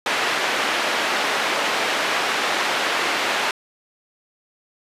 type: band-pass noise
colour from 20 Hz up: white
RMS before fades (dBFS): -22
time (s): 0.06-3.51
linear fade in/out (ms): 2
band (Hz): 340 to 2500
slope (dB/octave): 12
effects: resampled to 32000 Hz